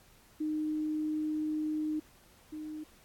sine tone pair in turn, 307.5 / 307.5 Hz, D#4 / D#4, -20 / -20 cents, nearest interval unison, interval 0 cents, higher neither, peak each -30 / -38 dBFS, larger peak first, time 0.4-2 / 2.52-2.84 s, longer first, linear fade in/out 10 ms, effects pink hiss -61 dBFS RMS until 3.04 s + AAC 64 kbps

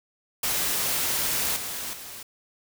white noise with level steps, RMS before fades -26 / -33 / -40 dBFS, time 0.43-2.23 s, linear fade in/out 5 ms, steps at 1.56 / 1.93 s, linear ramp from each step 5 ms, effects none

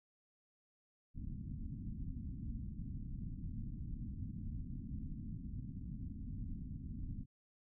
pink low-pass noise, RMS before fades -44 dBFS, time 1.14-7.26 s, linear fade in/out 50 ms, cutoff 260 Hz, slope 48 dB/octave, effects none

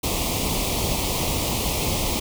pink band-stop noise, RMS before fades -24 dBFS, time 0.03-2.2 s, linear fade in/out 10 ms, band 1100 to 2200 Hz, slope 48 dB/octave, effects none

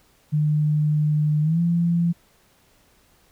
sine tone with pitch glide, 151 to 170.47 Hz, D3 to F3, +48 to -42 cents, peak -17 dBFS, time 0.32-2.13 s, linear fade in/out 20 ms, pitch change +210 cents, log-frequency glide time 1.42-1.6 s, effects pink hiss -59 dBFS RMS until 3.31 s

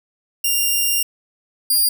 5% pulse tone pair in turn, 2794 / 4802 Hz, F7 / D8, 0 / +38 cents, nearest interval major sixth, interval 938 cents, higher second, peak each -7 dBFS, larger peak neither, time 0.44-1.03 / 1.7-1.89 s, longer first, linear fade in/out 5 ms, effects none

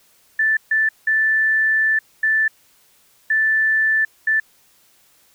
sine tone bursts at uneven times, 1760 Hz, A6, in tune, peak -14 dBFS, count 6, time 0.39-0.57 / 0.71-0.89 / 1.07-1.99 / 2.23-2.48 / 3.3-4.05 / 4.27-4.4 s, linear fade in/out 5 ms, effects white hiss -56 dBFS RMS until 5.34 s

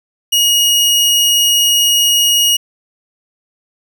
sawtooth tone, 2881 Hz, F#7, 47 cents flat, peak -6 dBFS, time 0.32-2.57 s, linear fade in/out 10 ms, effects none

